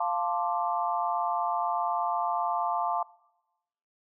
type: chord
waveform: sine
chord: D minor seventh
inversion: first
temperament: equal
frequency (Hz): 698.5 / 880 / 1046.5 / 1174.7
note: F5 / A5 / C6 / D6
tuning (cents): 0 / 0 / 0 / 0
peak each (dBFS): -30 / -30 / -33 / -33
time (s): 0-3.03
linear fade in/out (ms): 5
effects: noise-tail reverb RT60 1.0 s tail -23 dB re dry